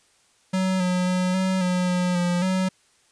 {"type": "tone with pitch steps", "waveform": "square", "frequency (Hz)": [187.5, 181.3, 182.8, 188, 181, 179.9, 176.3, 187], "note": ["F#3", "F#3", "F#3", "F#3", "F#3", "F#3", "F3", "F#3"], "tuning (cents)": [23, -35, -21, 28, -38, -48, 17, 19], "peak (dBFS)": -21, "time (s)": [0.53, 2.69], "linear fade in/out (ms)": 10, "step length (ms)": 270, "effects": ["white hiss -61 dBFS RMS until 3.11 s", "resampled to 22050 Hz"]}